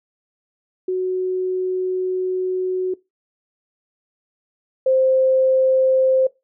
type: tone pair in turn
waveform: sine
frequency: 370 / 523.3 Hz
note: F#4 / C5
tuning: 0 / 0 cents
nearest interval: tritone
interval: 600 cents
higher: second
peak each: -18 / -13 dBFS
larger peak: second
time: 0.88-2.94 / 4.86-6.27 s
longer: first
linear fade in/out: 5 ms
effects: noise-tail reverb RT60 0.2 s tail -20 dB re dry